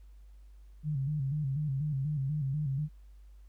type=tone with vibrato; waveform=sine; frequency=142.8 Hz; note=D3; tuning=48 cents flat; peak=-29 dBFS; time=0.83-2.89 s; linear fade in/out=50 ms; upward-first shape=square; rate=4.1 Hz; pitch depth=100 cents each way; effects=added 50 Hz sine -50 dBFS peak until 3.48 s + pink hiss -74 dBFS RMS until 3.48 s